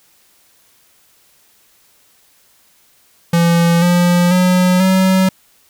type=tone with pitch steps; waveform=square; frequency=169.8 / 175.79 / 181.99 / 188.4 Hz; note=F3 / F3 / F#3 / F#3; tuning=-48 / +12 / -28 / +32 cents; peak=-10 dBFS; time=3.33-5.29 s; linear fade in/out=5 ms; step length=490 ms; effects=white hiss -53 dBFS RMS until 5.69 s